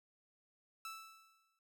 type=tone with exponential decay; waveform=sawtooth; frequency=1318.5 Hz; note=E6; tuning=in tune; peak=-39 dBFS; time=0.85-1.59 s; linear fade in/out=2 ms; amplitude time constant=160 ms; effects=none

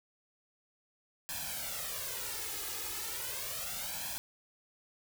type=noise with flanger; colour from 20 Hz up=white; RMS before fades=-39 dBFS; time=1.29-4.18 s; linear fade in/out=0 ms; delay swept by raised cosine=1.2 to 2.4 ms; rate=0.35 Hz; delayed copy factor=+0.95; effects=none

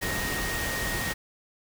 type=tone in noise; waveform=sine; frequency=1867 Hz; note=A#6; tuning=2 cents sharp; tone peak=-32 dBFS; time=0.01-1.14 s; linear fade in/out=20 ms; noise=pink; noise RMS=-31 dBFS; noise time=0.01-1.14 s; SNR=-4 dB; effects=none

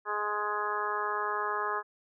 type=harmonic tone; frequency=208.9 Hz; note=G#3; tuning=10 cents sharp; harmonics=2 / 3 / 4 / 5 / 6 / 7 / 8; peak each=-37 / -44 / -38 / -34 / -34 / -43 / -37 dBFS; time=0.05-1.83 s; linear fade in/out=50 ms; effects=none

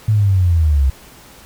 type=linear sweep; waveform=sine; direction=down; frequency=110 to 64.5 Hz; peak=-10 dBFS; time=0.08-0.9 s; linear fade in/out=5 ms; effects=pink hiss -42 dBFS RMS until 1.45 s

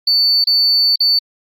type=tone with dropouts; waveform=sine; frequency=4500 Hz; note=C#8; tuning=25 cents sharp; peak=-9 dBFS; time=0.07-1.19 s; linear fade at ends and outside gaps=5 ms; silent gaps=0.442-0.47 / 0.959-1.003 s; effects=tanh soft clip ceiling -6 dBFS + Opus 48 kbps

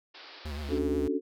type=band-pass noise; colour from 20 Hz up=white; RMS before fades=-49 dBFS; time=0.14-0.79 s; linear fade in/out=10 ms; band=280 to 5100 Hz; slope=96 dB/octave
type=tone with vibrato; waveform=square; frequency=73.42 Hz; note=D2; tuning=in tune; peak=-35 dBFS; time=0.45-1.08 s; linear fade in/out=5 ms; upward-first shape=sine; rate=8.3 Hz; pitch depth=83 cents each way
type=chord; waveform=sine; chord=D major seventh; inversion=third; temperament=equal; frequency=277.2 / 293.7 / 370 / 440 Hz; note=C#4 / D4 / F#4 / A4; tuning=0 / 0 / 0 / 0 cents; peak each=-32 dBFS; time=0.68-1.21 s; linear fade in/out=50 ms
effects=none

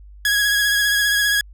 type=tone with vibrato; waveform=sawtooth; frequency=1661.2 Hz; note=G#6; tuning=in tune; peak=-12 dBFS; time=0.25-1.41 s; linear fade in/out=2 ms; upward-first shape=triangle; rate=15 Hz; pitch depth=30 cents each way; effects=added 50 Hz sine -39 dBFS peak until 1.53 s

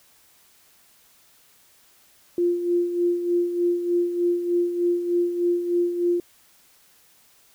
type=tone with tremolo; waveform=sine; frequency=349.2 Hz; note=F4; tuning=in tune; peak=-17 dBFS; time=2.38-6.2 s; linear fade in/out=2 ms; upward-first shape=sine; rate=3.3 Hz; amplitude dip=60%; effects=white hiss -57 dBFS RMS until 7.54 s

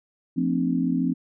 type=tone cluster; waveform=sine; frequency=174.4 / 225.8 / 261 / 301.6 Hz; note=F3 / A3 / C4 / D4; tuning=-2 / +45 / -4 / +46 cents; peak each=-26 / -30 / -23 / -30 dBFS; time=0.36-1.14 s; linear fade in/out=20 ms; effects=none

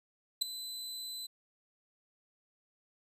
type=tone with ADSR envelope; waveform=sawtooth; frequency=4021 Hz; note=B7; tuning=30 cents sharp; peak=-21 dBFS; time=0.41-1.27 s; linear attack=12 ms; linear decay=5 ms; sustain=-16 dB; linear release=12 ms; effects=resampled to 32000 Hz

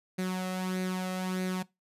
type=tone with flanger; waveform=sawtooth; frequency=185 Hz; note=F#3; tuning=in tune; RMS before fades=-32 dBFS; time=0.18-1.63 s; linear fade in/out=10 ms; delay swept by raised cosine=0.47 to 1.57 ms; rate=1.6 Hz; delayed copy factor=+0.55; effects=noise-tail reverb RT60 0.2 s tail -21 dB re dry + resampled to 32000 Hz

